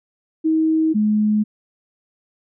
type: tone pair in turn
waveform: sine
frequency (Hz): 317.8 / 212.1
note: D#4 / G#3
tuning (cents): +37 / +37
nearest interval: perfect fifth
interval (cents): 700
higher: first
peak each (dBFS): -14 / -14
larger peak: neither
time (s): 0.44-0.94 / 0.94-1.44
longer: neither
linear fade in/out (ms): 20
effects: none